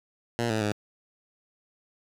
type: tone with pitch steps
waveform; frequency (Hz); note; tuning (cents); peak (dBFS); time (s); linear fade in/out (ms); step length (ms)
10% pulse; 117.9 / 109.6 / 104.7; A#2 / A2 / G#2; +20 / -6 / +15; -17; 0.39-0.72; 0; 110
effects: low-pass 9000 Hz 12 dB/octave + 8-bit